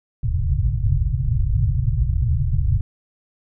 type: low-pass noise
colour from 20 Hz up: white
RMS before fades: -19 dBFS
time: 0.23-2.81 s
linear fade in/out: 2 ms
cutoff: 140 Hz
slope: 96 dB/octave
effects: none